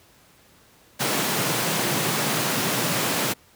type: high-pass noise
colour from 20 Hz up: pink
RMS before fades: -24 dBFS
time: 0.99-3.34 s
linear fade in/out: 20 ms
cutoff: 120 Hz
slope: 48 dB/octave
effects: pink hiss -55 dBFS RMS until 3.55 s + high-pass 60 Hz 12 dB/octave